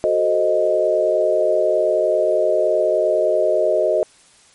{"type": "chord", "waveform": "sine", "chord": "F# diminished seventh", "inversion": "none", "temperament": "equal", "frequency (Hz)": [370, 440, 523.3, 622.3], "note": ["F#4", "A4", "C5", "Eb5"], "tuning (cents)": [0, 0, 0, 0], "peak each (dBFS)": [-22, -22, -22, -16], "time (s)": [0.04, 4.03], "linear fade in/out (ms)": 0, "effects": ["white hiss -51 dBFS RMS until 4.54 s", "MP3 48 kbps"]}